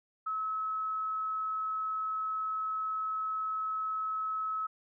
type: tone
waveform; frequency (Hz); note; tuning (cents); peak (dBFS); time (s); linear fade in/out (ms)
sine; 1291; E6; -37; -31; 0.26-4.67; 10
effects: none